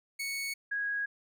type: tone pair in turn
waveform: sawtooth / sine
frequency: 2217 / 1651.3 Hz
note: C#7 / G#6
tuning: 0 / -10 cents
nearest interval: perfect fourth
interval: 510 cents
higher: first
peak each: -30 / -30 dBFS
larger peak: neither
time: 0.19-0.54 / 0.71-1.06 s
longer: neither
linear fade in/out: 10 ms
effects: none